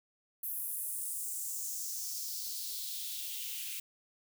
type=noise with high-pass filter sweep; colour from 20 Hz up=blue; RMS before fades=-39 dBFS; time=0.43-3.8 s; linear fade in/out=5 ms; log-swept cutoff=12000 to 2500 Hz; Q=2.8; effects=none